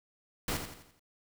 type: noise with echo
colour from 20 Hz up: pink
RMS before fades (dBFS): -33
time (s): 0.48-0.57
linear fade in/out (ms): 2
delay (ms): 85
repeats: 5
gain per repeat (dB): -7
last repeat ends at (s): 0.995
effects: none